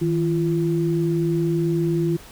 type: tone pair together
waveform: sine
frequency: 160 / 341.5 Hz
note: D#3 / F4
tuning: +49 / -39 cents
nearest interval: octave + minor second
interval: 1312 cents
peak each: -21 dBFS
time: 0.01-2.17 s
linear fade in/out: 10 ms
effects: pink hiss -44 dBFS RMS until 2.31 s